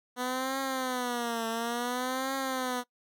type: tone with vibrato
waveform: 10% pulse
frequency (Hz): 246.9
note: B3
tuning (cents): 0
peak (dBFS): -22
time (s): 0.16-2.84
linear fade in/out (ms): 50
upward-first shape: triangle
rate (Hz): 0.57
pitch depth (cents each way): 160
effects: noise-tail reverb RT60 0.1 s tail -21 dB re dry